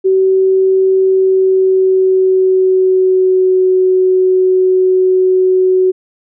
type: tone with pitch glide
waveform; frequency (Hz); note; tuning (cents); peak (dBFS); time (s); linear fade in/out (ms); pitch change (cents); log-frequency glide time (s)
sine; 380 to 372; F#4 to F#4; +46 to +9; -7; 0.04-5.92; 20; -37; 0.97-3.65
effects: none